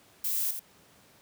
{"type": "noise with echo", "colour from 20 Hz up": "violet", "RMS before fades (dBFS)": -30, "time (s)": [0.24, 0.51], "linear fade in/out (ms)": 5, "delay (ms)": 85, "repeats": 1, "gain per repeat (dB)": -7, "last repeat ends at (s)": 0.595, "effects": ["pink hiss -59 dBFS RMS until 1.21 s", "high-pass 100 Hz 12 dB/octave"]}